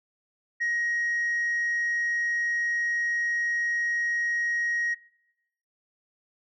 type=tone; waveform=sine; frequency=1886 Hz; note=A#6; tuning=20 cents sharp; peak=-22 dBFS; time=0.6-4.95 s; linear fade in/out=20 ms; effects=noise-tail reverb RT60 0.9 s tail -25 dB re dry + tanh soft clip ceiling -22 dBFS